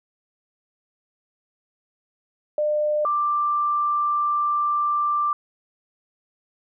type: tone pair in turn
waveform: sine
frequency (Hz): 601 / 1180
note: D5 / D6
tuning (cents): +40 / +8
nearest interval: octave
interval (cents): 1168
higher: second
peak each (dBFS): -19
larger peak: neither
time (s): 2.58-3.05 / 3.05-5.33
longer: second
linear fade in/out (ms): 2
effects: none